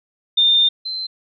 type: tone pair in turn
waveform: sine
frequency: 3615 / 4094 Hz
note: A7 / C8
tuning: +46 / -38 cents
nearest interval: major second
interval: 216 cents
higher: second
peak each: -11 / -23 dBFS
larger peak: first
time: 0.37-0.69 / 0.85-1.07 s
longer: first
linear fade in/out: 10 ms
effects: none